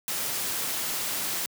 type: noise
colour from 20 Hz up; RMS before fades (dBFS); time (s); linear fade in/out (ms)
white; -30; 0.08-1.46; 0
effects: high-pass 100 Hz 12 dB/octave